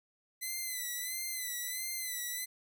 5% pulse tone with vibrato, 2018 Hz, B6, 37 cents sharp, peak -26 dBFS, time 0.41-2.46 s, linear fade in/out 20 ms, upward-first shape sine, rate 1.5 Hz, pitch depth 67 cents each way, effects none

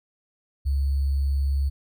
sine tone with sample-and-hold, 69.2 Hz, C#2, 2 cents flat, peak -20 dBFS, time 0.65-1.7 s, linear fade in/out 20 ms, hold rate 4410 Hz, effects none

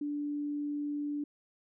sine tone, 292 Hz, D4, 10 cents flat, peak -32 dBFS, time 0.01-1.24 s, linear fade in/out 5 ms, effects none

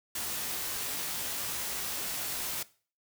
white noise with comb filter, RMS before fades -35 dBFS, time 0.15-2.63 s, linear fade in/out 5 ms, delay 18 ms, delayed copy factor +0.6, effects noise-tail reverb RT60 0.4 s tail -19 dB re dry

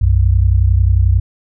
sine tone pair together, 62.6 / 93.79 Hz, B1 / F#2, +24 / +24 cents, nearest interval perfect fifth, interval 700 cents, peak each -11 dBFS, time 0.01-1.2 s, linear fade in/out 10 ms, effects none

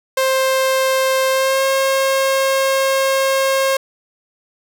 sawtooth tone with pitch glide, 527 to 537.5 Hz, C5 to C5, +12 to +47 cents, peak -10 dBFS, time 0.17-3.77 s, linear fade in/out 5 ms, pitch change +35 cents, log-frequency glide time 1.3-1.64 s, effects none

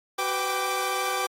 sawtooth tone cluster, 376.7 / 501 / 786 / 1172 Hz, F#4 / B4 / G5 / D6, +31 / +25 / +4 / -4 cents, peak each -30 / -29 / -26 / -25 dBFS, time 0.18-1.27 s, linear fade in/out 10 ms, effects AAC 48 kbps

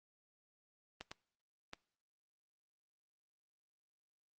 clicks, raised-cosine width 0.2 ms, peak -27 dBFS, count 3, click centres 1.01 / 1.115 / 1.734 s, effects noise-tail reverb RT60 0.6 s tail -23 dB re dry + Opus 32 kbps

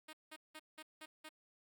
5% pulse tone bursts, 311.1 Hz, D#4, in tune, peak -38 dBFS, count 6, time 0.08-1.292 s, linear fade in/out 10 ms, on 52 ms, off 180 ms, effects none

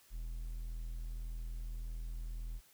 triangle tone, 40.85 Hz, E1, 15 cents flat, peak -37 dBFS, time 0.1-2.61 s, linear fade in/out 50 ms, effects white hiss -65 dBFS RMS until 2.73 s

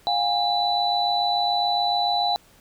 sine tone cluster, 709 / 816 / 3975 Hz, F5 / G#5 / B7, +26 / -31 / +10 cents, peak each -24 dBFS, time 0.07-2.36 s, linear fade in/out 0 ms, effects pink hiss -55 dBFS RMS until 2.6 s

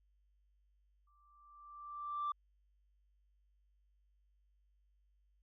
sine tone with exponential growth, 1174.7 Hz, D6, in tune, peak -32 dBFS, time 1.07-2.32 s, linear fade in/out 5 ms, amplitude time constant 270 ms, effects tanh soft clip ceiling -32 dBFS + added 50 Hz sine -70 dBFS peak until 5.42 s

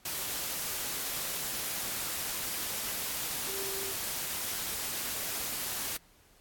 sine tone in noise, 390.1 Hz, G4, 8 cents flat, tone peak -41 dBFS, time 3.47-3.92 s, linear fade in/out 5 ms, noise white, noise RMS -35 dBFS, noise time 0.05-5.97 s, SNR -9 dB, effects pink hiss -62 dBFS RMS until 6.4 s + AAC 64 kbps

